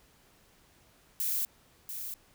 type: noise with echo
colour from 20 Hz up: violet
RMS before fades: -31 dBFS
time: 1.2-1.45 s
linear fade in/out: 0 ms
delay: 690 ms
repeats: 1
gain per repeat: -8 dB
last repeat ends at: 2.14 s
effects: pink hiss -63 dBFS RMS until 2.34 s